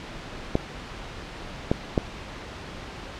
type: clicks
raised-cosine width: 2 ms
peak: -6 dBFS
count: 3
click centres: 0.554 / 1.715 / 1.978 s
effects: pink hiss -38 dBFS RMS until 3.19 s + low-pass 4000 Hz 12 dB/octave